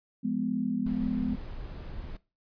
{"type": "chord", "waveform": "sine", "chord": "F diminished", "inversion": "none", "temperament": "just", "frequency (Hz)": [174.61, 209.5, 251.4], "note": ["F3", "Ab3", "Cb4"], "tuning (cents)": [0, 15, 31], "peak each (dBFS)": [-36, -30, -30], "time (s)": [0.23, 1.36], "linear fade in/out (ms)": 20}
{"type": "noise", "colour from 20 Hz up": "brown", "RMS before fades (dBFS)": -39, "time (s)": [0.86, 2.17], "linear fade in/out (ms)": 5}
{"effects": ["noise-tail reverb RT60 0.3 s tail -20 dB re dry", "resampled to 11025 Hz"]}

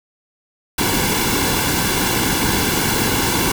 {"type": "noise with comb filter", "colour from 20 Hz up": "pink", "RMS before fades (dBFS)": -18, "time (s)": [0.78, 3.52], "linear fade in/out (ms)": 5, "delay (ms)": 1.6, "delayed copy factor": -0.65, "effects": []}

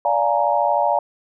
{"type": "chord", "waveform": "sine", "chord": "Bb dominant seventh", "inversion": "first", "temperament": "just", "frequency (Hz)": [582.7, 699.2, 839.1, 932.3], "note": ["D5", "F5", "Ab5", "Bb5"], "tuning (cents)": [-14, 2, 18, 0], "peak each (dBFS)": -21, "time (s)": [0.05, 0.99], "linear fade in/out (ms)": 2, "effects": []}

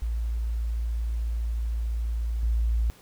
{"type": "tone with level steps", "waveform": "sine", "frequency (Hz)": 56.9, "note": "A#1", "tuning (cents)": -41, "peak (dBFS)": [-25, -21], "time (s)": [0.02, 2.9], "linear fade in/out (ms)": 0, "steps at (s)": 2.43, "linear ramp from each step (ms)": 2, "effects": ["pink hiss -54 dBFS RMS until 3.01 s"]}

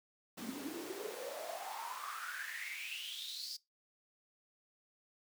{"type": "noise with high-pass filter sweep", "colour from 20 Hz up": "pink", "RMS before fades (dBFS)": -44, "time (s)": [0.37, 3.57], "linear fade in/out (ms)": 10, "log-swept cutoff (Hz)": [220, 5000], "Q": 8.9, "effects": ["noise-tail reverb RT60 0.2 s tail -21 dB re dry"]}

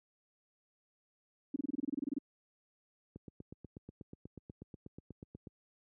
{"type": "tone bursts", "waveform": "sine", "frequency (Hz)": 280, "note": "C#4", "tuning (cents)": 18, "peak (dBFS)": -31, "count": 14, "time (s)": [1.54, 2.185], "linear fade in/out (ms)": 5, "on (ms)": 21, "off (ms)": 27}
{"type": "click train", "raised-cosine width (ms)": 3, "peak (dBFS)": -34, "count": 20, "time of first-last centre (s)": [3.16, 5.471], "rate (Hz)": 8.22}
{"effects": ["high-pass 80 Hz 12 dB/octave"]}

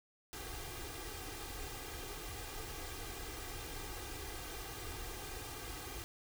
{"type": "noise with comb filter", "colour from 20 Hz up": "pink", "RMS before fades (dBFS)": -45, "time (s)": [0.33, 6.04], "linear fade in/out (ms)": 0, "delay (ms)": 2.5, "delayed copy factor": 0.8, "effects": []}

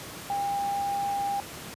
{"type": "tone in noise", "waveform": "sine", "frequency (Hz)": 801, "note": "G5", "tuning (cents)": 37, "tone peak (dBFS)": -26, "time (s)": [0.3, 1.4], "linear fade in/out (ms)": 0, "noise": "pink", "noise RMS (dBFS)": -40, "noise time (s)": [0, 1.74], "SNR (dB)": 11, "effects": ["high-pass 100 Hz 12 dB/octave", "resampled to 32000 Hz"]}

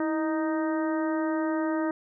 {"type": "harmonic tone with a mistuned harmonic", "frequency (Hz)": 311.1, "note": "D#4", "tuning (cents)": 0, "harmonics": [1, 2, 3, 4, 5, 6], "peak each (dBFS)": [-26, -32, -36, -38, -40, -42], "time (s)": [0, 1.91], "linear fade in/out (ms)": 2, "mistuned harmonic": 1, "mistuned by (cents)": 54, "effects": []}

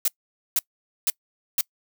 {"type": "noise bursts", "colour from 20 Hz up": "blue", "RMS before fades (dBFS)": -21, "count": 4, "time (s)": [0.05, 1.61], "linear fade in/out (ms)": 2, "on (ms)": 30, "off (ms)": 480, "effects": ["noise-tail reverb RT60 0.1 s tail -25 dB re dry"]}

